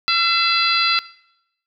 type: harmonic tone with a mistuned harmonic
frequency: 679 Hz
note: F5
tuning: 49 cents flat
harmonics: 2 / 3 / 4 / 5 / 6 / 7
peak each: -21 / -26 / -22 / -26 / -21 / -22 dBFS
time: 0.08-0.99 s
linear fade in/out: 0 ms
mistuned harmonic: 4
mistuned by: -44 cents
effects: noise-tail reverb RT60 0.8 s tail -19 dB re dry